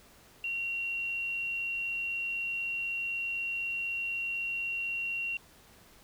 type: tone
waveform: sine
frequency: 2748 Hz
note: F7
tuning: 29 cents flat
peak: -31 dBFS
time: 0.44-5.37 s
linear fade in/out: 2 ms
effects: pink hiss -58 dBFS RMS until 6.03 s